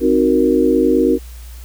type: chord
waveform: sine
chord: C half-diminished seventh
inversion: none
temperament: equal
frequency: 261.6 / 311.1 / 370 / 466.2 Hz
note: C4 / Eb4 / Gb4 / Bb4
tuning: 0 / 0 / 0 / 0 cents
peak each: -16 dBFS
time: 0-1.19 s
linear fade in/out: 50 ms
effects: added 60 Hz sine -31 dBFS peak until 1.64 s + white hiss -44 dBFS RMS until 1.64 s